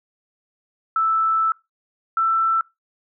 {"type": "tone pair in turn", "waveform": "sine", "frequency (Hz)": [1318.5, 1332.3], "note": ["E6", "E6"], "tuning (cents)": [0, 18], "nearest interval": "unison", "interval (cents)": 18, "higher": "second", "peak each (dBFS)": -16, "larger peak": "neither", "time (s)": [[0.96, 1.52], [2.17, 2.61]], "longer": "first", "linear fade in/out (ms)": 2, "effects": ["noise-tail reverb RT60 0.2 s tail -22 dB re dry"]}